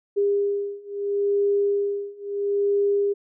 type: beating tone pair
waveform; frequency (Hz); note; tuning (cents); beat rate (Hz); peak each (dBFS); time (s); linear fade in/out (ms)
sine; 403.3 / 404.05; G4 / G#4; +49 / -48; 0.75; -24 / -23; 0.16-3.14; 20
effects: none